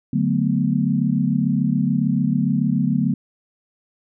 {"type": "chord", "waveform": "sine", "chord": "B minor seventh", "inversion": "first", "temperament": "equal", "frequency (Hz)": [146.83, 185, 220, 246.9], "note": ["D3", "F#3", "A3", "B3"], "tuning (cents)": [0, 0, 0, 0], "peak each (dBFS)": -22, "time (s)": [0.13, 3.14], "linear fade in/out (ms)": 5, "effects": []}